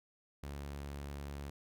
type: tone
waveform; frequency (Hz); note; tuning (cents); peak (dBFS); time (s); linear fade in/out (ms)
sawtooth; 70.9; C#2; +40; -38; 0.43-1.5; 5
effects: none